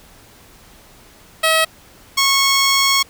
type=tone pair in turn; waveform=10% pulse; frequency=642 / 1097.5 Hz; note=E5 / C#6; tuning=-46 / -18 cents; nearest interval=major sixth; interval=928 cents; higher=second; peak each=-4 dBFS; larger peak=neither; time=1.43-1.65 / 2.17-3.03 s; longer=second; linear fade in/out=10 ms; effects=pink hiss -46 dBFS RMS until 3.09 s